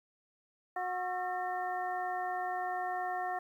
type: harmonic tone with a mistuned harmonic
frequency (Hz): 364.2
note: F#4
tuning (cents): -27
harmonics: 1 / 2 / 3 / 4 / 5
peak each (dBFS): -45 / -34 / -43 / -46 / -42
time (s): 0.76-3.39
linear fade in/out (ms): 5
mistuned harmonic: 4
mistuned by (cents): -130
effects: 11-bit